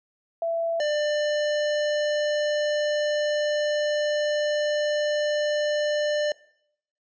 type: tone pair in turn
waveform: sine / square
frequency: 667 / 595.6 Hz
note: E5 / D5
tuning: +20 / +24 cents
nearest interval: major second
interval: 196 cents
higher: first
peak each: -23 dBFS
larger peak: neither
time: 0.42-0.8 / 0.8-6.32 s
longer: second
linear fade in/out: 2 ms
effects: noise-tail reverb RT60 0.7 s tail -21 dB re dry + resampled to 16000 Hz